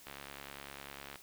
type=click train; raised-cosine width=0.3 ms; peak=-29 dBFS; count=77; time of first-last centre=0.07-1.157 s; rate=69.9 Hz; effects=white hiss -57 dBFS RMS until 1.22 s